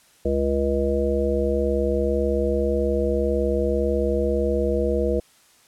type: harmonic tone with a mistuned harmonic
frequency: 69.1 Hz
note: C#2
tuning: 5 cents flat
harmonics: 1 / 3 / 5 / 7 / 9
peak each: -25 / -28 / -26 / -23 / -28 dBFS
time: 0.25-5.2 s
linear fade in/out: 5 ms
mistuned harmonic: 1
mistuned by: +15 cents
effects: white hiss -56 dBFS RMS until 5.67 s + low-pass 11000 Hz 12 dB/octave